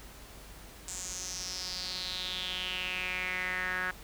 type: tone with band-pass filter sweep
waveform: sawtooth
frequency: 183.4 Hz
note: F#3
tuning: 15 cents flat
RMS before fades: -36 dBFS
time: 0.88-3.91 s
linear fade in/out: 2 ms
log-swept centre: 7500 to 1600 Hz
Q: 5.4
effects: added 50 Hz sine -51 dBFS peak until 4.03 s + pink hiss -51 dBFS RMS until 4.03 s